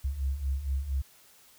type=beating tone pair; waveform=sine; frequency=65 / 69.3 Hz; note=C2 / C#2; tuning=-11 / 0 cents; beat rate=4.3 Hz; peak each=-34 / -29 dBFS; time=0.04-1.02 s; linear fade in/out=10 ms; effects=white hiss -58 dBFS RMS until 1.58 s